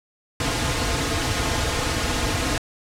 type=noise with comb filter; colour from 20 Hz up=pink; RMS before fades=-23 dBFS; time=0.4-2.58 s; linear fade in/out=2 ms; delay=5.2 ms; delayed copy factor=-0.75; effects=low-pass 8000 Hz 12 dB/octave